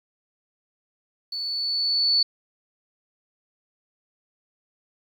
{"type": "tone with level ramp", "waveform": "sine", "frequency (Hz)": 4459, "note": "C#8", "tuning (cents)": 9, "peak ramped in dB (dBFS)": [-28, -16], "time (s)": [1.32, 2.23], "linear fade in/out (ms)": 5, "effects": ["9-bit"]}